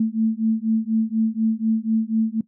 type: beating tone pair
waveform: sine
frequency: 220 / 224.1 Hz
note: A3 / A3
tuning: 0 / +32 cents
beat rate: 4.1 Hz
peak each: -21 dBFS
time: 0-2.41 s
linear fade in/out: 5 ms
effects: noise-tail reverb RT60 0.1 s tail -18 dB re dry